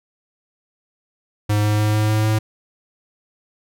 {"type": "tone with pitch steps", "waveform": "square", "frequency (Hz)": [104.7, 105.49, 106.28, 107.09, 107.89, 108.71], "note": ["G#2", "G#2", "G#2", "A2", "A2", "A2"], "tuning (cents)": [15, 28, 40, -46, -34, -20], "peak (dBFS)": -16, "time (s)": [1.49, 2.39], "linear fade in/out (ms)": 10, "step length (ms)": 150, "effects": []}